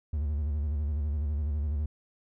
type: tone with vibrato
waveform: triangle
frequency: 73.9 Hz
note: D2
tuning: 11 cents sharp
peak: -25 dBFS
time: 0.13-1.86 s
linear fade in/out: 5 ms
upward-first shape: square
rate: 12 Hz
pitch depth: 77 cents each way
effects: none